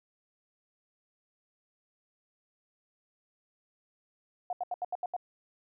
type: tone bursts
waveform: sine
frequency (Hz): 720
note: F#5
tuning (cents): -47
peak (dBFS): -30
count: 7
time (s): 4.5-5.165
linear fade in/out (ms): 2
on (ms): 29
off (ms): 77
effects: none